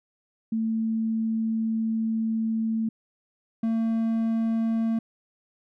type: tone pair in turn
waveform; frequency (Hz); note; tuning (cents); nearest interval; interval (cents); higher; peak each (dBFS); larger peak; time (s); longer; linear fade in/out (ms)
sine / triangle; 223.2 / 225.9; A3 / A3; +25 / +46; unison; 21; second; -23 / -20; second; 0.52-2.89 / 3.63-4.99; first; 5
effects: none